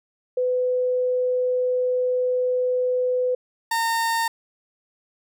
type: tone pair in turn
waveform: sine / 30% pulse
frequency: 502 / 914.8 Hz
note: B4 / A#5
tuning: +28 / -33 cents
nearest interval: minor seventh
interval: 1039 cents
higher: second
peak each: -19 / -18 dBFS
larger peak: second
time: 0.37-3.35 / 3.71-4.28 s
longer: first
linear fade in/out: 5 ms
effects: none